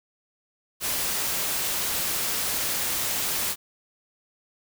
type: noise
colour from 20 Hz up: white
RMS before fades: -27 dBFS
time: 0.8-3.56 s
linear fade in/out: 50 ms
effects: none